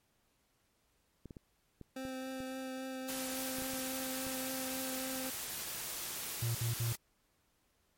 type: clicks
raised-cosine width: 3 ms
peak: -35 dBFS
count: 10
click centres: 1.257 / 1.308 / 1.368 / 1.813 / 2.052 / 2.404 / 3.585 / 3.621 / 3.735 / 4.268 s
type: tone with vibrato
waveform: 25% pulse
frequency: 261.6 Hz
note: C4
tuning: in tune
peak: -36 dBFS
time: 1.96-5.3 s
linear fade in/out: 5 ms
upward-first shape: triangle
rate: 3.6 Hz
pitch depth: 12 cents each way
type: noise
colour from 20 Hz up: white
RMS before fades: -41 dBFS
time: 3.08-6.96 s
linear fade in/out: 10 ms
type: tone bursts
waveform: triangle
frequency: 116.54 Hz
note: A#2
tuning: in tune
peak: -30 dBFS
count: 3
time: 6.42-6.928 s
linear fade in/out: 5 ms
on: 130 ms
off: 59 ms
effects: pink hiss -75 dBFS RMS until 7.97 s + MP3 64 kbps